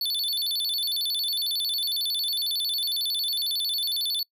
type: tone with vibrato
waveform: square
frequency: 3951 Hz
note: B7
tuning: in tune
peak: -25 dBFS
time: 0.01-4.23 s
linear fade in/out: 2 ms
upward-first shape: square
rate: 11 Hz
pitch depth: 200 cents each way
effects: noise-tail reverb RT60 0.1 s tail -26 dB re dry